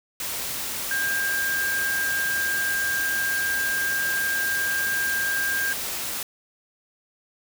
sine tone in noise, 1600 Hz, G6, 35 cents sharp, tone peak -23 dBFS, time 0.91-5.73 s, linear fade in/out 2 ms, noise white, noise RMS -30 dBFS, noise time 0.2-6.23 s, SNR +4 dB, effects none

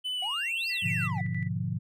triangle tone with pitch glide, 3005 to 2708 Hz, F#7 to E7, +26 to +46 cents, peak -28 dBFS, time 0.04-1.08 s, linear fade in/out 20 ms, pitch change -180 cents, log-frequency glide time 0.14-0.51 s
triangle exponential two-way sweep, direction up then down, 710 to 5050 to 710 Hz, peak -33 dBFS, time 0.22-1.21 s, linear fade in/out 5 ms, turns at 0.69 s
sine tone with tremolo, 1975.5 Hz, B6, in tune, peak -36 dBFS, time 0.69-1.49 s, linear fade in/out 20 ms, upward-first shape square, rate 6.1 Hz, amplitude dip 60%
sine chord, G# diminished seventh, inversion none, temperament equal with one note detuned, 103.83 / 123.83 / 146.83 / 174.61 Hz, G#2 / B2 / D3 / F3, 0 / +5 / 0 / 0 cents, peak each -33 / -34 / -35 / -33 dBFS, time 0.82-1.79 s, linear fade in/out 20 ms
effects tanh soft clip ceiling -13 dBFS

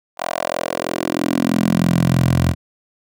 10% pulse tone with high-pass filter sweep, 43.11 Hz, F1, 22 cents flat, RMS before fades -18 dBFS, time 0.17-2.55 s, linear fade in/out 50 ms, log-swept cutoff 780 to 92 Hz, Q 2.8, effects none

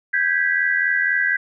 sine tone cluster, 1566 / 1650 / 1964 Hz, G6 / G#6 / B6, -2 / -12 / -10 cents, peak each -21 dBFS, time 0.13-1.37 s, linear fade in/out 10 ms, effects none

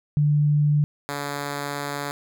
sine / 5% pulse tone pair in turn, 147.8 / 143.26 Hz, D3 / D3, +11 / -43 cents, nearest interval minor second, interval 54 cents, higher first, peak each -16 dBFS, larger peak neither, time 0.17-0.84 / 1.09-2.11 s, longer second, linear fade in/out 0 ms, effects none

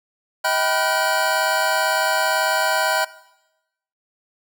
square tone cluster, 635 / 778 / 987 / 1430 / 1528 Hz, D#5 / G5 / B5 / F6 / G6, +35 / -13 / -1 / +41 / -45 cents, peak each -25 dBFS, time 0.44-3.05 s, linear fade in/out 10 ms, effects noise-tail reverb RT60 0.9 s tail -18 dB re dry

